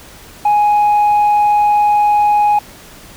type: tone with tanh clipping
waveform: sine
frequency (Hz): 832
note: G#5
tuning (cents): +3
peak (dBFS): -9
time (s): 0.45-2.59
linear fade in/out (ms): 5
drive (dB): 1
effects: pink hiss -38 dBFS RMS until 3.16 s